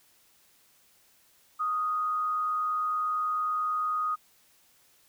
sine tone with frequency modulation, 1244.5 Hz, D#6, in tune, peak -26 dBFS, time 1.59-4.16 s, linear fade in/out 20 ms, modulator 138 Hz, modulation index 0.21, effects white hiss -63 dBFS RMS until 5.08 s

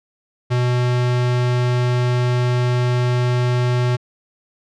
square tone, 123.47 Hz, B2, in tune, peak -16 dBFS, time 0.5-3.97 s, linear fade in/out 20 ms, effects low-pass 5000 Hz 12 dB/octave

